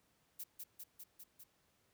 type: noise with echo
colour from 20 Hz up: violet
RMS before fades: -45 dBFS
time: 0.39-0.44 s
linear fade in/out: 10 ms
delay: 200 ms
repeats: 5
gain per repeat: -2 dB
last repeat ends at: 1.44 s
effects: pink hiss -75 dBFS RMS until 1.93 s + high-pass 60 Hz 12 dB/octave